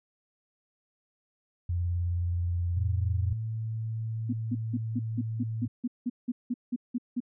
sine tone with vibrato, 87.3 Hz, F2, in tune, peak -26 dBFS, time 1.69-3.33 s, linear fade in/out 5 ms, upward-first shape sine, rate 19 Hz, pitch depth 33 cents each way
sine tone with pitch glide, 111.2 to 111.84 Hz, A2 to A2, +19 to +29 cents, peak -30 dBFS, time 2.76-5.68 s, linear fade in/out 10 ms, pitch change +10 cents, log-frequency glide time 3.66-4.04 s
sine tone bursts, 244.4 Hz, B3, 18 cents flat, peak -26 dBFS, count 14, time 4.29-7.204 s, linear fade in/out 10 ms, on 41 ms, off 180 ms
effects none

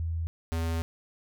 sine / square tone pair in turn, 82.41 / 82.41 Hz, E2 / E2, 0 / 0 cents, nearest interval unison, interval 0 cents, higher neither, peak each -28 dBFS, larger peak neither, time 0-0.27 / 0.52-0.82 s, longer second, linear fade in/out 0 ms, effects none

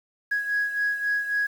sine beating tone pair, 1661.2 / 1664.9 Hz, G#6 / G#6, 0 / +4 cents, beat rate 3.7 Hz, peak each -23 / -29 dBFS, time 0.31-1.47 s, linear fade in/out 10 ms, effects tanh soft clip ceiling -18 dBFS + 8-bit

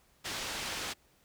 white low-pass noise, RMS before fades -38 dBFS, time 0.24-0.94 s, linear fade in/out 20 ms, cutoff 5100 Hz, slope 12 dB/octave, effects pink hiss -67 dBFS RMS until 1.24 s

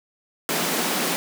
pink high-pass noise, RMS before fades -24 dBFS, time 0.49-1.16 s, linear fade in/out 0 ms, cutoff 160 Hz, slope 96 dB/octave, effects none

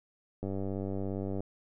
click train, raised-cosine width 2 ms, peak -23 dBFS, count 96, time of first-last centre 0.43-1.405 s, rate 97.4 Hz, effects none

